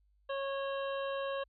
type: harmonic tone with a mistuned harmonic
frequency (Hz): 549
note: C#5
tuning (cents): -17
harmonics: 1 / 2 / 3 / 5 / 6 / 7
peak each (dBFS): -35 / -41 / -45 / -49 / -51 / -52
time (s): 0.29-1.44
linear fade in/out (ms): 10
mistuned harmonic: 6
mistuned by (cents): -85
effects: added 50 Hz sine -67 dBFS peak until 1.48 s